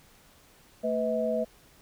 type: tone cluster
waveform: sine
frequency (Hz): 224.1 / 498.3 / 640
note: A3 / B4 / D#5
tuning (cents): +32 / +15 / +49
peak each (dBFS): -32 / -30 / -28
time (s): 0.83-1.45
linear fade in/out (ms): 20
effects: pink hiss -58 dBFS RMS until 1.81 s